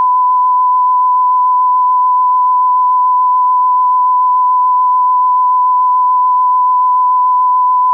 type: tone with vibrato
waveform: sine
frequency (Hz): 1002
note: B5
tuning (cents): +25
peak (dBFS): -7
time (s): 0-7.93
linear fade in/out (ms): 0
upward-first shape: sine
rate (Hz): 6.9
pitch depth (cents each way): 10
effects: none